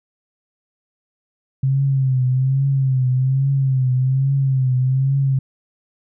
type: tone with vibrato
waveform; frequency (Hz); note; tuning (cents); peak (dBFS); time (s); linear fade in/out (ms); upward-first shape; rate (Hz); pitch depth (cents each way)
sine; 132.4; C3; +21; -14; 1.63-5.39; 5; triangle; 1.2; 80
effects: none